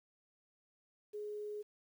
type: tone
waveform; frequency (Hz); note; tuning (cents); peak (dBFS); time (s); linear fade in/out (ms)
sine; 418.6; G#4; +14; -40; 1.13-1.63; 20
effects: 11-bit